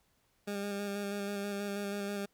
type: tone with vibrato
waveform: 20% pulse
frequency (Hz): 201.8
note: G#3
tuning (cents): -49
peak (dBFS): -30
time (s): 0.47-2.26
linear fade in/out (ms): 10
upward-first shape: square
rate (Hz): 6.2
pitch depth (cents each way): 17
effects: pink hiss -73 dBFS RMS until 2.33 s